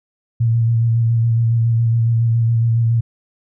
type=tone with vibrato; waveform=sine; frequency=115.4 Hz; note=A#2; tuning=17 cents flat; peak=-12 dBFS; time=0.4-3.01 s; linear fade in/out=10 ms; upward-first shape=square; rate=7.2 Hz; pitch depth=21 cents each way; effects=none